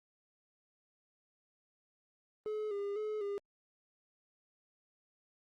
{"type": "tone with vibrato", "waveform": "triangle", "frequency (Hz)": 415.3, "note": "G#4", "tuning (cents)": 0, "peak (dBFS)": -33, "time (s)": [2.46, 3.38], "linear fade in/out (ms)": 0, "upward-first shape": "square", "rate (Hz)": 2, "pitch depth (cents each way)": 50, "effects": ["Opus 24 kbps"]}